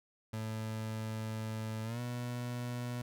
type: tone with pitch glide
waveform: 30% pulse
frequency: 110 to 122.05 Hz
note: A2 to B2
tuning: 0 to -20 cents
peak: -34 dBFS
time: 0.33-3.02 s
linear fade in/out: 5 ms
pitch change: +180 cents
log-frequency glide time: 1.84-2 s
effects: none